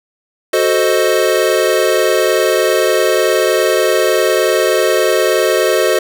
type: chord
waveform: square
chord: F# diminished seventh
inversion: none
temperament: equal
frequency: 370 / 440 / 523.3 / 622.3 Hz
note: F#4 / A4 / C5 / Eb5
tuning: 0 / 0 / 0 / 0 cents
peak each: -17 dBFS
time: 0.53-5.99 s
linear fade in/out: 5 ms
effects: none